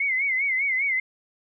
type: tone with vibrato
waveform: sine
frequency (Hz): 2140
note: C7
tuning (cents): +38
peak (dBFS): -21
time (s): 0-1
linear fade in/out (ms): 5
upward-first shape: sine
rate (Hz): 5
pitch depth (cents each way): 100
effects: none